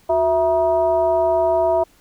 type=tone with frequency modulation; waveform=sine; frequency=659.3 Hz; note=E5; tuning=in tune; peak=-14 dBFS; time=0.09-1.84 s; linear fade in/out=10 ms; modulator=292 Hz; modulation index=0.78; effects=pink hiss -55 dBFS RMS until 2 s